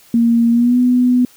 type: tone with pitch glide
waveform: sine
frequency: 233.1 to 248.4 Hz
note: A#3 to B3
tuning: 0 to +10 cents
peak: -9 dBFS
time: 0.14-1.25 s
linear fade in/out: 2 ms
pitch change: +110 cents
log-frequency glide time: 0.51-0.78 s
effects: white hiss -47 dBFS RMS until 1.36 s